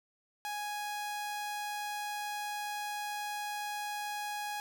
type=tone; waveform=sawtooth; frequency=830.6 Hz; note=G#5; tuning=in tune; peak=-32 dBFS; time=0.45-4.6 s; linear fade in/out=0 ms; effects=none